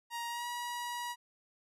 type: tone with pitch glide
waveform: sawtooth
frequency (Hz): 940 to 963.1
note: A#5 to B5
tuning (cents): +14 to -44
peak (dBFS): -33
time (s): 0.1-1.16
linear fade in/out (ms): 50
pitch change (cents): +42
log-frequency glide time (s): 0.28-0.47
effects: resampled to 32000 Hz